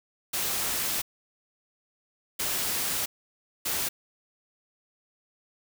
white noise bursts at uneven times, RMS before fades -29 dBFS, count 3, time 0.33-1.02 / 2.39-3.06 / 3.65-3.89 s, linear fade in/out 10 ms, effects none

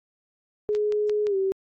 sine tone with pitch glide, 420 to 385.1 Hz, G#4 to G4, +19 to -31 cents, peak -21 dBFS, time 0.69-1.52 s, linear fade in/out 0 ms, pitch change -150 cents, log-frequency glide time 1.27-1.36 s
click train, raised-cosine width 0.2 ms, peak -22 dBFS, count 4, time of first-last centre 0.75-1.269 s, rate 5.78 Hz
effects AAC 48 kbps

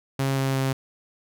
sawtooth tone with pitch steps, 135.6 / 134.66 / 133.73 Hz, C#3 / C#3 / C3, -38 / -50 / +38 cents, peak -18 dBFS, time 0.19-0.73 s, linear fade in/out 5 ms, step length 180 ms, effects none

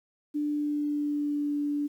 sine tone with pitch glide, 295.7 to 291.1 Hz, D4 to D4, +12 to -15 cents, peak -26 dBFS, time 0.34-1.88 s, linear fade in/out 20 ms, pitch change -27 cents, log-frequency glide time 0.46-1.56 s, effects 10-bit

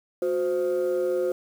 sine tone pair together, 364.1 / 520.3 Hz, F#4 / C5, -28 / -10 cents, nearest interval tritone, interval 618 cents, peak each -23 dBFS, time 0.22-1.32 s, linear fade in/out 2 ms, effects tanh soft clip ceiling -19 dBFS + 8-bit

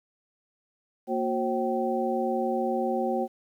sine tone cluster, 233.7 / 364.6 / 537 / 770 Hz, A#3 / F#4 / C5 / G5, +5 / -25 / +45 / -31 cents, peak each -30 dBFS, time 1.07-3.28 s, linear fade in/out 50 ms, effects 10-bit

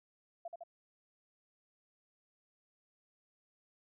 sine tone with echo, 680 Hz, F5, 46 cents flat, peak -40 dBFS, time 0.45-0.48 s, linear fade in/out 5 ms, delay 78 ms, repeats 2, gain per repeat -2 dB, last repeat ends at 0.636 s, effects none

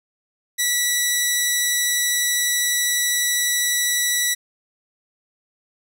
10% pulse tone, 1952 Hz, B6, 21 cents flat, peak -9 dBFS, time 0.58-4.35 s, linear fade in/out 20 ms, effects none

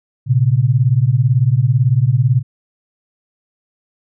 sine beating tone pair, 116.54 / 134.54 Hz, A#2 / C3, 0 / +49 cents, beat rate 18 Hz, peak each -13 dBFS, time 0.26-2.43 s, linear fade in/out 50 ms, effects none

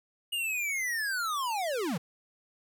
square linear sweep, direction down, 2882 to 138.6 Hz, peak -30 dBFS, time 0.32-1.98 s, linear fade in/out 10 ms, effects none

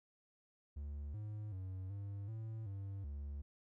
triangle tone with pitch steps, 72.4 / 106 / 93.8 / 100.1 / 111.1 / 98.3 / 71.4 Hz, D2 / G#2 / F#2 / G2 / A2 / G2 / D2, -24 / +36 / +24 / +37 / +17 / +5 / -48 cents, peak -40 dBFS, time 0.76-3.42 s, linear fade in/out 10 ms, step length 380 ms, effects none

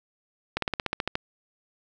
slowing click train, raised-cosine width 0.3 ms, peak -10 dBFS, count 10, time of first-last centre 0.57-1.154 s, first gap 53 ms, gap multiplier 1.05, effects none

